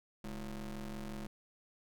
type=ring-modulated tone; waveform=35% pulse; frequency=116.54 Hz; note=A#2; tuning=in tune; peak=-36 dBFS; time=0.24-1.27 s; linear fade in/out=5 ms; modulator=93.6 Hz; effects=none